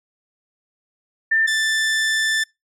sine / sawtooth tone pair in turn, 1789 / 1766.4 Hz, A6 / A6, +28 / +6 cents, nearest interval unison, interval 22 cents, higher first, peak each -14 dBFS, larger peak neither, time 1.31-1.47 / 1.47-2.44 s, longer second, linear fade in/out 10 ms, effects noise-tail reverb RT60 0.2 s tail -25 dB re dry + low-pass 9000 Hz 12 dB/octave

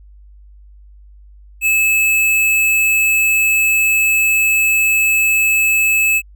square tone, 2602 Hz, E7, 23 cents flat, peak -12 dBFS, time 1.61-6.22 s, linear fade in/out 50 ms, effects added 50 Hz sine -39 dBFS peak until 6.35 s

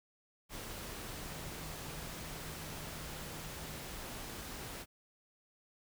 sine tone in noise, 154.9 Hz, D#3, 7 cents flat, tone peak -52 dBFS, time 1.15-3.9 s, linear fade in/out 50 ms, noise pink, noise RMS -45 dBFS, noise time 0.49-4.86 s, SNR -10 dB, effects none

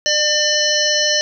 harmonic tone, 599 Hz, D5, 34 cents sharp, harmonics 1 / 3 / 5 / 7 / 9 / 10, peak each -21 / -21 / -21 / -21 / -21 / -21 dBFS, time 0.06-1.21 s, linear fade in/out 0 ms, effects none

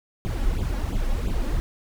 brown noise with flanger, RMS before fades -24 dBFS, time 0.25-1.6 s, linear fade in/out 0 ms, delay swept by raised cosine 0.26 to 3.66 ms, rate 2.9 Hz, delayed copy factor +1, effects none

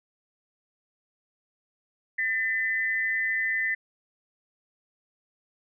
sine tone pair together, 1794 / 2009 Hz, A6 / B6, +33 / +29 cents, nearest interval major second, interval 196 cents, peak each -27 dBFS, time 2.18-3.75 s, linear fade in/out 10 ms, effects none

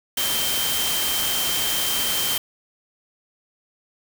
sine tone in noise, 3136 Hz, G7, in tune, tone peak -26 dBFS, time 0.17-2.38 s, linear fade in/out 5 ms, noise white, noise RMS -24 dBFS, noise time 0.17-2.38 s, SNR -5 dB, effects none

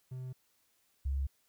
triangle / sine tone pair in turn, 128.5 / 68.37 Hz, C3 / C#2, -31 / -23 cents, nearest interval major seventh, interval 1092 cents, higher first, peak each -37 / -30 dBFS, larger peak second, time 0.11-0.33 / 1.05-1.27 s, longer neither, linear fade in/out 10 ms, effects white hiss -73 dBFS RMS until 1.48 s

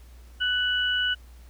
sine tone pair together, 1490.1 / 2952 Hz, F#6 / F#7, +12 / -5 cents, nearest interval octave, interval 1183 cents, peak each -25 dBFS, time 0.4-1.15 s, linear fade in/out 20 ms, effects added 60 Hz sine -45 dBFS peak until 1.49 s + pink hiss -58 dBFS RMS until 1.49 s

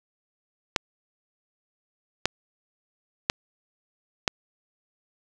clicks, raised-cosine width 0.2 ms, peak -3 dBFS, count 4, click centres 0.762 / 2.256 / 3.299 / 4.278 s, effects none

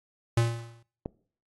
square tone with exponential decay, 116.54 Hz, A#2, in tune, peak -20 dBFS, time 0.37-0.83 s, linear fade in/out 5 ms, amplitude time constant 100 ms
click, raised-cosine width 2 ms, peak -19 dBFS, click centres 1.059 s
effects noise-tail reverb RT60 0.5 s tail -22 dB re dry + AAC 32 kbps

